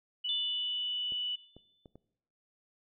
sine tone, 2960 Hz, F#7, in tune, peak -32 dBFS, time 0.24-1.36 s, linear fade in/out 10 ms
sine tone with exponential decay, 3520 Hz, A7, in tune, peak -30 dBFS, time 0.29-1.86 s, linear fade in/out 2 ms, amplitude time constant 340 ms
clicks, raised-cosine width 2 ms, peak -38 dBFS, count 4, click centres 1.122 / 1.566 / 1.858 / 1.956 s
effects noise-tail reverb RT60 0.8 s tail -20 dB re dry

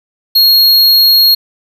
square tone, 4285 Hz, C8, 40 cents sharp, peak -5 dBFS, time 0.35-1.35 s, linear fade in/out 10 ms, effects none

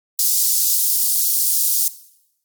white high-pass noise, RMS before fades -17 dBFS, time 0.19-1.88 s, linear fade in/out 2 ms, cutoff 4900 Hz, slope 24 dB/octave, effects noise-tail reverb RT60 0.8 s tail -17 dB re dry + Opus 24 kbps

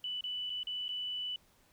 sine tone with dropouts, 2978 Hz, F#7, 11 cents sharp, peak -35 dBFS, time 0.04-1.36 s, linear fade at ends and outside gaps 2 ms, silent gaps 0.209-0.239 / 0.497-0.501 / 0.632-0.67 / 0.882-0.89 s, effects pink hiss -67 dBFS RMS until 1.72 s

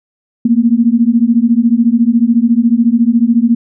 sine beating tone pair, 226.8 / 240.8 Hz, A#3 / B3, -47 / -44 cents, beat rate 14 Hz, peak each -10 dBFS, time 0.45-3.55 s, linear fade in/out 5 ms, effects none

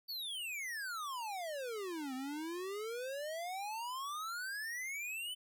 square exponential two-way sweep, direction down then up, 4607 to 253.8 to 3063 Hz, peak -40 dBFS, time 0.08-5.35 s, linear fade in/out 20 ms, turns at 2.14 s, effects none

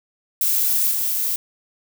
violet noise with level steps, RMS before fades -19 / -22 dBFS, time 0.41-1.36 s, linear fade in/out 2 ms, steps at 0.91 s, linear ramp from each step 5 ms, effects none

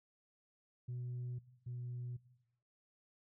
sine tone pair in turn, 123.47 / 122.62 Hz, B2 / B2, 0 / -12 cents, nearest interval unison, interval 12 cents, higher first, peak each -38 / -40 dBFS, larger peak first, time 0.88-1.39 / 1.66-2.17 s, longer neither, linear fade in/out 10 ms, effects noise-tail reverb RT60 0.9 s tail -18 dB re dry + tanh soft clip ceiling -38 dBFS

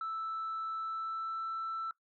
sine tone with pitch glide, 1318.5 to 1329.2 Hz, E6 to E6, 0 to +14 cents, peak -33 dBFS, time 0.01-1.91 s, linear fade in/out 2 ms, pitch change +14 cents, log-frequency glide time 0.8-1.45 s, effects noise-tail reverb RT60 0.1 s tail -18 dB re dry + tanh soft clip ceiling -32 dBFS

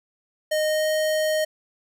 square tone with pitch glide, 617 to 621.3 Hz, D#5 to D#5, -15 to -3 cents, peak -21 dBFS, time 0.51-1.45 s, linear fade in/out 10 ms, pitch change +12 cents, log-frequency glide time 0.66-0.87 s, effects none

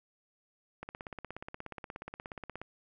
click train, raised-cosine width 0.5 ms, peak -26 dBFS, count 31, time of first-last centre 0.83-2.616 s, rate 16.8 Hz, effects none

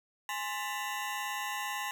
20% pulse ring-modulated tone, 938 Hz, A#5, 11 cents sharp, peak -26 dBFS, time 0.29-1.91 s, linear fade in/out 0 ms, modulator 109 Hz, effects none

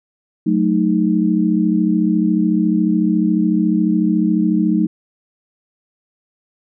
sine chord, D# diminished, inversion first, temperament equal with one note detuned, 185 / 219 / 311.1 Hz, F#3 / A3 / D#4, 0 / -8 / 0 cents, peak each -17 dBFS, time 0.46-4.87 s, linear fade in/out 10 ms, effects none

